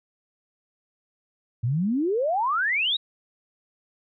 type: exponential sweep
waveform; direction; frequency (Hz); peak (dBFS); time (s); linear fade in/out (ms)
sine; up; 110 to 3909; -21; 1.63-2.97; 10
effects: none